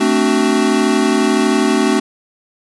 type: chord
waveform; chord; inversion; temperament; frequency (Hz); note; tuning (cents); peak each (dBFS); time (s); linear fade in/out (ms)
square; D dominant seventh; second; equal with one note detuned; 220 / 261.6 / 293.7 / 376.7; A3 / C4 / D4 / F#4; 0 / 0 / 0 / +31; -18; 0-2; 10
effects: resampled to 24000 Hz + 8-bit